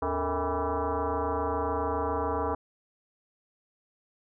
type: tone with frequency modulation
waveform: sine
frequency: 257.9 Hz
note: C4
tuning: 25 cents flat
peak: -26 dBFS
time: 0.02-2.55 s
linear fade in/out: 5 ms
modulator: 181 Hz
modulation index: 5.3
effects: none

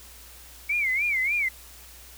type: tone with vibrato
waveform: sine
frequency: 2217 Hz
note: C#7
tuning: in tune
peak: -22 dBFS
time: 0.69-1.49 s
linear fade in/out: 10 ms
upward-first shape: sine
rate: 3.4 Hz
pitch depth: 160 cents each way
effects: added 60 Hz sine -50 dBFS peak until 2.17 s + white hiss -48 dBFS RMS until 2.17 s

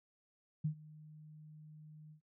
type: tone with ADSR envelope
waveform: sine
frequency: 153.4 Hz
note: D#3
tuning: 24 cents flat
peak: -30 dBFS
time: 0.64-2.21 s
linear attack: 11 ms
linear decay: 91 ms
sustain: -22 dB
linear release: 100 ms
effects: noise-tail reverb RT60 0.1 s tail -20 dB re dry

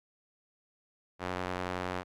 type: tone with band-pass filter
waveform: sawtooth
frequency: 91 Hz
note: F#2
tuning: 28 cents flat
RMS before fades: -36 dBFS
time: 1.19-2.04 s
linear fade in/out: 50 ms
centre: 1100 Hz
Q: 0.61
effects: none

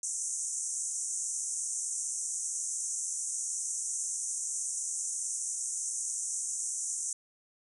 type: band-pass noise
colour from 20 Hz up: pink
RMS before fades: -35 dBFS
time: 0.03-7.13 s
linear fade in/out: 2 ms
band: 6000 to 9500 Hz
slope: 96 dB/octave
effects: none

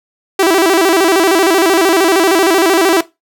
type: tone with vibrato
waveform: sawtooth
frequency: 357.1 Hz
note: F4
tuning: 39 cents sharp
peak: -4 dBFS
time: 0.39-3.01 s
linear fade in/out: 5 ms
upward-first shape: square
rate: 13 Hz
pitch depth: 140 cents each way
effects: noise-tail reverb RT60 0.2 s tail -17 dB re dry

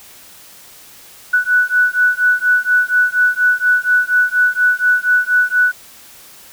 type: beating tone pair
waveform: sine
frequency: 1480 / 1484.2 Hz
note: F#6 / F#6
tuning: 0 / +5 cents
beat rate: 4.2 Hz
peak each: -14 dBFS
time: 1.33-5.72 s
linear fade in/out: 10 ms
effects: white hiss -41 dBFS RMS until 6.52 s

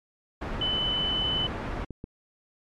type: low-pass noise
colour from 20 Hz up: pink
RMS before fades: -33 dBFS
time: 0.41-1.85 s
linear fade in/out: 10 ms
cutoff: 1700 Hz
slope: 12 dB/octave
type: tone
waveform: sine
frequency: 3015 Hz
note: F#7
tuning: 32 cents sharp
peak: -25 dBFS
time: 0.61-1.47 s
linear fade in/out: 5 ms
type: clicks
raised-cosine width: 3 ms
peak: -23 dBFS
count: 4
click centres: 1.364 / 1.449 / 1.907 / 2.041 s
effects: MP3 64 kbps

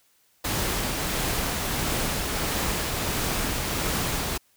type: noise with tremolo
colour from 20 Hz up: pink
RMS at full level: -26 dBFS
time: 0.44-4.38 s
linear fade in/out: 10 ms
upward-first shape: triangle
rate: 1.5 Hz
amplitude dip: 25%
effects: white hiss -64 dBFS RMS until 4.56 s

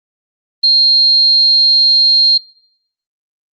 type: tone with amplitude modulation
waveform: sine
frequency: 4200 Hz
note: C8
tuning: 6 cents sharp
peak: -5 dBFS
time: 0.63-2.38 s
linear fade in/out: 10 ms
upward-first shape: sine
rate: 139 Hz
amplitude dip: 30%
effects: noise-tail reverb RT60 0.7 s tail -23 dB re dry + Opus 24 kbps

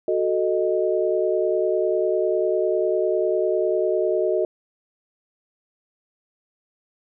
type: chord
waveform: sine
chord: D# diminished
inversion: first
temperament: equal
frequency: 370 / 440 / 622.3 Hz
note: F#4 / A4 / D#5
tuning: 0 / 0 / 0 cents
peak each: -22 / -24 / -23 dBFS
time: 0.08-4.45 s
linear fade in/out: 2 ms
effects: none

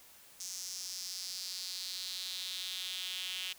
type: tone with high-pass filter sweep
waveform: sawtooth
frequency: 184.6 Hz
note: F#3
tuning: 4 cents flat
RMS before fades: -41 dBFS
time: 0.4-3.53 s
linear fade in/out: 5 ms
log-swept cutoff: 6000 to 3000 Hz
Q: 3.8
effects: white hiss -58 dBFS RMS until 3.58 s

